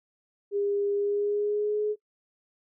sine tone with pitch glide, 404.6 to 422.3 Hz, G#4 to G#4, -45 to +29 cents, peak -24 dBFS, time 0.51-1.96 s, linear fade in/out 50 ms, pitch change +74 cents, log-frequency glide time 0.93-1.84 s, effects noise-tail reverb RT60 0.1 s tail -23 dB re dry

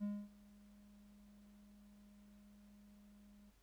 triangle tone with ADSR envelope, 205.3 Hz, G#3, 20 cents flat, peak -35 dBFS, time 0-3.52 s, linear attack 33 ms, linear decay 250 ms, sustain -24 dB, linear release 31 ms, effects added 50 Hz sine -70 dBFS peak until 3.62 s + pink hiss -75 dBFS RMS until 3.62 s

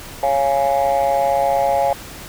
sine chord, Db major, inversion none, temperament just, 554.4 / 693 / 831.5 Hz, Db5 / F5 / Ab5, 0 / -14 / +2 cents, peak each -17 dBFS, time 0.23-1.93 s, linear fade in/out 2 ms, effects tanh soft clip ceiling -9 dBFS + pink hiss -35 dBFS RMS until 2.28 s

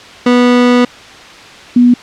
30% pulse / sine tone pair in turn, 245.5 / 244.1 Hz, B3 / B3, -10 / -20 cents, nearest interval unison, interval 10 cents, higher first, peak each -3 dBFS, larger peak neither, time 0.26-0.85 / 1.76-1.94 s, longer first, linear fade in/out 5 ms, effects white hiss -33 dBFS RMS until 2.02 s + low-pass 4000 Hz 12 dB/octave

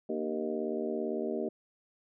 harmonic tone with a mistuned harmonic, 77.78 Hz, D#2, in tune, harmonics 3 / 4 / 5 / 6 / 7 / 8 / 9, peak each -37 / -39 / -35 / -38 / -50 / -39 / -50 dBFS, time 0.09-1.49 s, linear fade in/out 5 ms, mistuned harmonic 4, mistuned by -56 cents, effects none

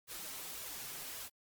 white noise with flanger, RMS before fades -45 dBFS, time 0.07-1.3 s, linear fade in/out 50 ms, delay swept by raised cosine 1.7 to 7.7 ms, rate 1.8 Hz, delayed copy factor +0.6, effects Opus 48 kbps

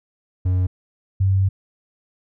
triangle / sine tone pair in turn, 91.6 / 96.19 Hz, F#2 / G2, -17 / -32 cents, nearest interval minor second, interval 85 cents, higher second, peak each -14 dBFS, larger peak neither, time 0.45-0.67 / 1.2-1.49 s, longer second, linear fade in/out 10 ms, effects none

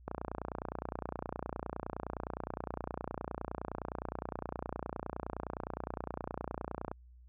click train, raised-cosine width 1 ms, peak -23 dBFS, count 204, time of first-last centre 0.08-6.915 s, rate 29.7 Hz, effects added 61 Hz sine -54 dBFS peak until 7.28 s

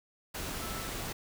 sine tone in noise, 1318.5 Hz, E6, in tune, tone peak -45 dBFS, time 0.6-0.89 s, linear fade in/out 10 ms, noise pink, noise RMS -38 dBFS, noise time 0.34-1.13 s, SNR -10 dB, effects none

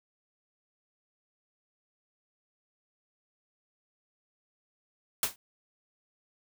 white noise with exponential decay, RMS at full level -23 dBFS, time 5.23-5.36 s, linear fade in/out 2 ms, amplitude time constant 28 ms, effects none

